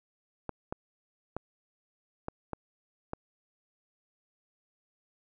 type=clicks; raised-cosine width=1 ms; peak=-20 dBFS; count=6; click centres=0.493 / 0.725 / 1.366 / 2.284 / 2.533 / 3.134 s; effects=none